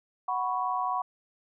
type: chord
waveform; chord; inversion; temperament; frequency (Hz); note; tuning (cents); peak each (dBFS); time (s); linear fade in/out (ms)
sine; F# suspended fourth; none; just; 740 / 986.7 / 1110; F#5 / B5 / C#6; 0 / -2 / +2; -31; 0.28-1.02; 5
effects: none